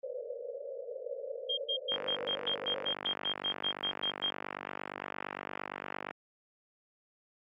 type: band-pass noise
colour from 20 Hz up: white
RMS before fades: -41 dBFS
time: 0.03-2.92 s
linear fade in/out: 5 ms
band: 460 to 570 Hz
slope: 96 dB/octave
type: tone bursts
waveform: sine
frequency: 3212 Hz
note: G7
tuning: 41 cents sharp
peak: -30 dBFS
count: 15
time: 1.49-4.305 s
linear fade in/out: 10 ms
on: 85 ms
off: 110 ms
type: click train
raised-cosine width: 0.5 ms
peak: -22 dBFS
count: 205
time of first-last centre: 1.92-6.109 s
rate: 48.7 Hz
effects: high-pass 200 Hz 12 dB/octave + AAC 48 kbps